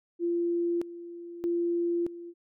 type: tone with tremolo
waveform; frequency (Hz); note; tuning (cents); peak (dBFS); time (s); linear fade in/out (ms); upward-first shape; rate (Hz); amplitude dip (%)
sine; 343.7; F4; -28; -25; 0.19-2.34; 50; square; 0.8; 80
effects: none